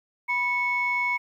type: tone pair together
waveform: sine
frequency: 980.3 / 2207 Hz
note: B5 / C#7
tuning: -13 / -8 cents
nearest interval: octave + major second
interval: 1405 cents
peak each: -27 / -23 dBFS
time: 0.28-1.18 s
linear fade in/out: 20 ms
effects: tanh soft clip ceiling -16 dBFS + 10-bit